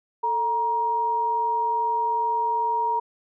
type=tone pair together; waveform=sine; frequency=444.4 / 944 Hz; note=A4 / A#5; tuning=+17 / +22 cents; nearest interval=octave + minor second; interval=1305 cents; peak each=-32 / -21 dBFS; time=0.23-3 s; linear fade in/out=10 ms; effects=none